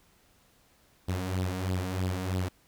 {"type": "tone with flanger", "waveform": "sawtooth", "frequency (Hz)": 92.5, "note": "F#2", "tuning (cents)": 0, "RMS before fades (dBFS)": -31, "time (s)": [1.08, 2.49], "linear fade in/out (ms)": 10, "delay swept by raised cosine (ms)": [0.22, 4.32], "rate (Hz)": 3.1, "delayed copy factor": 0.65, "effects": ["pink hiss -64 dBFS RMS until 2.67 s"]}